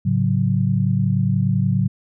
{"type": "chord", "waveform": "sine", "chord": "F# minor", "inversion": "first", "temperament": "equal with one note detuned", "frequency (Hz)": [108.24, 138.59, 185], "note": ["A2", "C#3", "F#3"], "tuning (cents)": [-28, 0, 0], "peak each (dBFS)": -20, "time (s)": [0.05, 1.88], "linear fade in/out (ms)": 10, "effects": []}